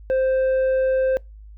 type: tone with tanh clipping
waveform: sine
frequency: 523.3 Hz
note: C5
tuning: in tune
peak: -18 dBFS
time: 0.1-1.17 s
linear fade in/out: 0 ms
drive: 5 dB
effects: noise-tail reverb RT60 0.2 s tail -24 dB re dry + added 52 Hz sine -39 dBFS peak until 1.57 s

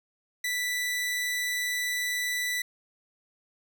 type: tone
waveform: sawtooth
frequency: 1975.5 Hz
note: B6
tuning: in tune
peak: -24 dBFS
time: 0.44-2.62 s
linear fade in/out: 5 ms
effects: none

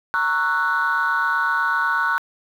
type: chord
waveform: sine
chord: F# dominant seventh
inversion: first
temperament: just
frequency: 925 / 1110 / 1332 / 1480 Hz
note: A#5 / C#6 / E6 / F#6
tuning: -14 / +2 / +18 / 0 cents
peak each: -25 / -23 / -25 / -19 dBFS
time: 0.14-2.18 s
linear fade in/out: 0 ms
effects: tanh soft clip ceiling -12 dBFS + 8-bit

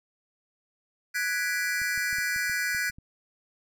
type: chord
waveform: square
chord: G# half-diminished seventh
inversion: third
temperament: equal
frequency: 1480 / 1661.2 / 1975.5 / 2349 Hz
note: F#6 / G#6 / B6 / D7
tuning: 0 / 0 / 0 / 0 cents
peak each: -32 / -32 / -32 / -37 dBFS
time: 1.14-2.91 s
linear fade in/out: 20 ms
type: clicks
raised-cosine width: 5 ms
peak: -35 dBFS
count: 9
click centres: 1.817 / 1.977 / 2.129 / 2.185 / 2.362 / 2.497 / 2.748 / 2.899 / 2.985 s
effects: none

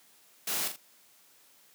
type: noise with echo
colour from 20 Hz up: white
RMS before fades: -32 dBFS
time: 0.47-0.68 s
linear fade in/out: 5 ms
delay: 41 ms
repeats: 2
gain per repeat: -7 dB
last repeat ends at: 0.762 s
effects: white hiss -61 dBFS RMS until 1.74 s + high-pass 150 Hz 12 dB/octave

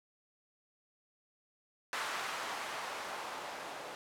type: noise with low-pass filter sweep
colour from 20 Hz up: violet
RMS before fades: -41 dBFS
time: 1.93-3.95 s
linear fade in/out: 0 ms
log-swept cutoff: 1200 to 660 Hz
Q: 1.1
effects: none

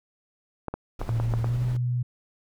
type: clicks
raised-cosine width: 1 ms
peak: -16 dBFS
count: 7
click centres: 0.683 / 0.74 / 1.015 / 1.092 / 1.2 / 1.338 / 1.444 s
type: noise with tremolo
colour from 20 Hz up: brown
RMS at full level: -34 dBFS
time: 0.99-1.77 s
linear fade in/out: 5 ms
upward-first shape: sine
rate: 13 Hz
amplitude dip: 25%
type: tone with pitch glide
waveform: sine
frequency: 114.7 to 122.93 Hz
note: A#2 to B2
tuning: -28 to -8 cents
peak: -23 dBFS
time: 1.09-2.03 s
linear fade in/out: 10 ms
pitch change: +120 cents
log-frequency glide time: 1.4-1.59 s
effects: none

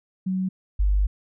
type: tone pair in turn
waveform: sine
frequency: 187.2 / 49.58 Hz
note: F#3 / G1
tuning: +20 / +20 cents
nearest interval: octave + major seventh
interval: 2300 cents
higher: first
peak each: -22 / -17 dBFS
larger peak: second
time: 0.26-0.49 / 0.79-1.07 s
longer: second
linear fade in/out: 10 ms
effects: none

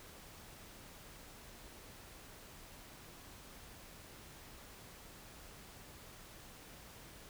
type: silence
effects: pink hiss -55 dBFS RMS until 7.29 s

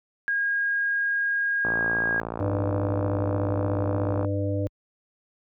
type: tone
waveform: sine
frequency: 1630 Hz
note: G#6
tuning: 33 cents flat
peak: -22 dBFS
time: 0.28-2.2 s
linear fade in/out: 0 ms
type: click train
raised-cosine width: 1 ms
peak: -16 dBFS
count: 148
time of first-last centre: 1.65-4.247 s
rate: 56.6 Hz
type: harmonic tone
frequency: 99.8 Hz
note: G2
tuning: 32 cents sharp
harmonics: 1 / 3 / 5 / 6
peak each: -25 / -30 / -32 / -33 dBFS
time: 2.4-4.67 s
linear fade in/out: 0 ms
effects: high-pass 60 Hz 12 dB/octave

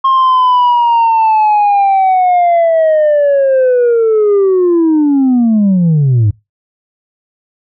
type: linear sweep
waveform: sine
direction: down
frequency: 1073 to 98.7 Hz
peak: -4 dBFS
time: 0.04-6.31 s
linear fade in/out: 10 ms
effects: noise-tail reverb RT60 0.2 s tail -22 dB re dry + tanh soft clip ceiling -5 dBFS

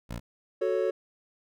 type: tone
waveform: 15% pulse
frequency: 58.3 Hz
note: A#1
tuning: 1 cent sharp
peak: -28 dBFS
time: 0.09-0.2 s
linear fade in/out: 20 ms
type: chord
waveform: triangle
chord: F# minor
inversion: none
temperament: equal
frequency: 370 / 440 / 554.4 Hz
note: F#4 / A4 / C#5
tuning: 0 / 0 / 0 cents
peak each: -27 / -27 / -27 dBFS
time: 0.61-0.91 s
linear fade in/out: 10 ms
effects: none

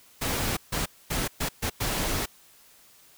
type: noise bursts at uneven times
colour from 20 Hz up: pink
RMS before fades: -28 dBFS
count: 6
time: 0.21-0.57 / 0.72-0.86 / 1.1-1.28 / 1.4-1.49 / 1.62-1.7 / 1.8-2.26 s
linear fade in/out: 10 ms
effects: white hiss -56 dBFS RMS until 3.17 s

